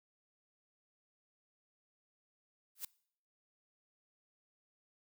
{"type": "noise with exponential growth", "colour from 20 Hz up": "blue", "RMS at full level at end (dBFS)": -35, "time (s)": [2.75, 2.85], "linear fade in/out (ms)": 5, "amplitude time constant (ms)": 20, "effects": ["noise-tail reverb RT60 0.6 s tail -23 dB re dry"]}